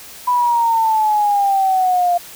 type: exponential sweep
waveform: sine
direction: down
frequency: 994 to 696 Hz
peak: -12 dBFS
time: 0.27-2.18 s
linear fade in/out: 10 ms
effects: white hiss -37 dBFS RMS until 2.35 s